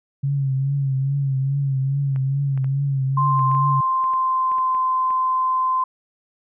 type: tone with vibrato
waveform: sine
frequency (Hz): 136.8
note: C#3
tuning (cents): -23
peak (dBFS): -18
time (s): 0.23-3.81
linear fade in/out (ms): 10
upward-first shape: triangle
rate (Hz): 2.4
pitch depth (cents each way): 64
type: clicks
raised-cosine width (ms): 0.5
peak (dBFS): -26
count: 12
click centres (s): 2.161 / 2.576 / 2.644 / 3.393 / 3.515 / 3.549 / 4.041 / 4.136 / 4.517 / 4.584 / 4.748 / 5.106
type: tone with pitch glide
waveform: sine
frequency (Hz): 1046.5 to 1033.9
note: C6 to C6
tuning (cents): 0 to -21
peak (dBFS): -17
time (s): 3.17-5.84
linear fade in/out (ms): 5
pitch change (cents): -21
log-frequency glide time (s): 3.88-4.76
effects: none